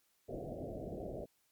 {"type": "low-pass noise", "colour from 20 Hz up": "white", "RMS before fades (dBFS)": -43, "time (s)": [0.28, 1.26], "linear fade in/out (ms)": 20, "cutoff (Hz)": 700, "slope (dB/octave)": 96, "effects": ["white hiss -75 dBFS RMS until 1.51 s", "MP3 96 kbps"]}